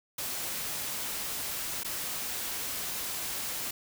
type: noise with dropouts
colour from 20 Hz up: white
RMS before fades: -35 dBFS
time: 0.18-3.71 s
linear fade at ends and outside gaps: 5 ms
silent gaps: 1.835-1.845 s
effects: none